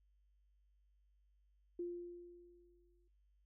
sine tone with exponential decay, 349.2 Hz, F4, in tune, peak -38 dBFS, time 1.79-3.08 s, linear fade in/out 5 ms, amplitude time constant 280 ms, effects noise-tail reverb RT60 0.3 s tail -20 dB re dry + added 50 Hz sine -70 dBFS peak until 3.45 s

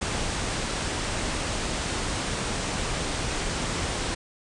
pink low-pass noise, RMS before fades -29 dBFS, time 0.01-4.15 s, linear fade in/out 10 ms, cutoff 9400 Hz, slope 96 dB/octave, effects none

